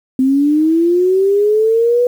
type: linear sweep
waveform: sine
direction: up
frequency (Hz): 257 to 493.9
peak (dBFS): -9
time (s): 0.19-2.07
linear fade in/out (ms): 2
effects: 7-bit